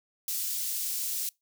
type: high-pass noise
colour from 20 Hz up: white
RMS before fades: -32 dBFS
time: 0.28-1.29 s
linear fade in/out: 2 ms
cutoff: 4800 Hz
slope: 12 dB/octave
effects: noise-tail reverb RT60 0.2 s tail -25 dB re dry